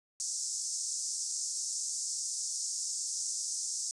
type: band-pass noise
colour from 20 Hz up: pink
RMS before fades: -36 dBFS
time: 0.2-3.91 s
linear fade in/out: 0 ms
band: 5400 to 8600 Hz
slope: 48 dB/octave
effects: resampled to 24000 Hz